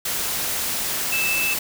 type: tone in noise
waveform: sine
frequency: 2633 Hz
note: E7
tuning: 3 cents flat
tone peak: -21 dBFS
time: 1.12-1.54 s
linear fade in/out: 5 ms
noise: white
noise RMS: -25 dBFS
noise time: 0.05-1.59 s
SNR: +1 dB
effects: none